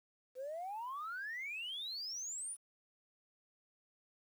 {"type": "exponential sweep", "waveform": "sine", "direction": "up", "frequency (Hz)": [494.5, 10040], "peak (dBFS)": -39, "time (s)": [0.35, 2.57], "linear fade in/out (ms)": 50, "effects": ["tanh soft clip ceiling -37 dBFS", "11-bit"]}